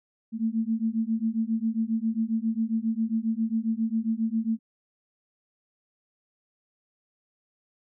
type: beating tone pair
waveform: sine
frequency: 220.5 / 227.9 Hz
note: A3 / A#3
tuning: +4 / -39 cents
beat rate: 7.4 Hz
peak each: -27 dBFS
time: 0.32-4.59 s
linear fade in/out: 50 ms
effects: none